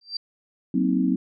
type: tone with exponential growth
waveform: sine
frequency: 4697 Hz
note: D8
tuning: 1 cent flat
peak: -23 dBFS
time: 0.01-0.17 s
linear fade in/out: 5 ms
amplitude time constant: 34 ms
type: chord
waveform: sine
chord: C half-diminished seventh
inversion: second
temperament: just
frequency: 188.37 / 235.5 / 261.6 / 314 Hz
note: Gb3 / Bb3 / C4 / Eb4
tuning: +31 / +18 / 0 / +16 cents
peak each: -24 / -27 / -22 / -27 dBFS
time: 0.74-1.16 s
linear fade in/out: 5 ms
effects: none